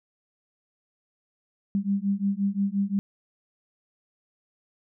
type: beating tone pair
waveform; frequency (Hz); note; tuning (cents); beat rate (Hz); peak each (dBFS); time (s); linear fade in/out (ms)
sine; 196 / 201.7; G3 / G3; 0 / +50; 5.7; -26; 1.75-2.99; 0
effects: none